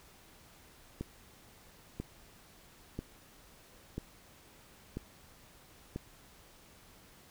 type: click train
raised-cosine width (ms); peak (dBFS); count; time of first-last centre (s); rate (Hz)
3; -24; 6; 1.01-5.96; 1.01
effects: pink hiss -59 dBFS RMS until 7.3 s